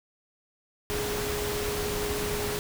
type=tone in noise; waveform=sine; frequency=415.8 Hz; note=G#4; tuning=2 cents sharp; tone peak=-31 dBFS; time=0.9-2.59 s; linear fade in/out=0 ms; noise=pink; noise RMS=-32 dBFS; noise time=0.9-2.59 s; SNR=-2 dB; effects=none